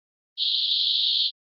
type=band-pass noise; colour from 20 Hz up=pink; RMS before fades=-23 dBFS; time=0.37-1.31 s; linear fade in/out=50 ms; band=3200 to 4400 Hz; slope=96 dB/octave; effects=Opus 32 kbps